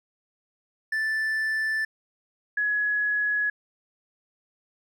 triangle / sine tone pair in turn, 1760 / 1684.1 Hz, A6 / G#6, 0 / +24 cents, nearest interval minor second, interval 76 cents, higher first, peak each -22 dBFS, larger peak neither, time 0.92-1.85 / 2.57-3.5 s, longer neither, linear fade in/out 5 ms, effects none

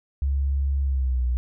sine tone with pitch glide, 69 to 61.47 Hz, C#2 to B1, -7 to -7 cents, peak -20 dBFS, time 0.22-1.37 s, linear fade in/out 0 ms, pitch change -200 cents, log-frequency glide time 0.82-1.25 s, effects none

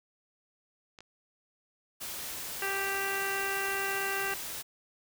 clicks, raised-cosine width 0.2 ms, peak -31 dBFS, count 2, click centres 0.988 / 1.006 s
white noise, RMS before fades -39 dBFS, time 2-4.63 s, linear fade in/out 20 ms
harmonic tone, 392 Hz, G4, in tune, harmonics 1 / 2 / 3 / 4 / 5 / 6 / 7, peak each -38 / -39 / -40 / -35 / -38 / -45 / -39 dBFS, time 2.62-4.34 s, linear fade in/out 2 ms
effects none

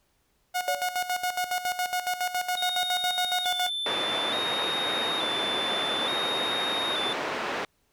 sawtooth tone with tremolo, 725 Hz, F#5, 35 cents flat, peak -21 dBFS, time 0.54-3.7 s, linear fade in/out 20 ms, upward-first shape square, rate 7.2 Hz, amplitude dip 70%
sine tone with exponential decay, 571 Hz, D5, 49 cents flat, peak -25 dBFS, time 0.68-1.01 s, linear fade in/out 2 ms, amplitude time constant 71 ms
triangle tone with vibrato, 3623 Hz, A7, 50 cents sharp, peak -27 dBFS, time 2.57-7.13 s, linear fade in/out 2 ms, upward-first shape square, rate 0.57 Hz, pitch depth 44 cents each way
pink band-pass noise, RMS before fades -31 dBFS, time 3.86-7.65 s, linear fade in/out 2 ms, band 390 to 2500 Hz, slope 12 dB/octave
effects pink hiss -70 dBFS RMS until 7.92 s

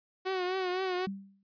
sawtooth tone with vibrato, 370 Hz, F#4, in tune, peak -26 dBFS, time 0.25-1.07 s, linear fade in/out 20 ms, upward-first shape triangle, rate 3.9 Hz, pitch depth 66 cents each way
sine tone with exponential decay, 196 Hz, G3, in tune, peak -30 dBFS, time 1.07-1.43 s, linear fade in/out 2 ms, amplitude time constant 77 ms
effects resampled to 11025 Hz

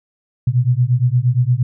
sine beating tone pair, 119.8 / 128.4 Hz, A#2 / C3, +48 / -32 cents, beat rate 8.6 Hz, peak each -15 dBFS, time 0.47-1.63 s, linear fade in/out 5 ms, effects none

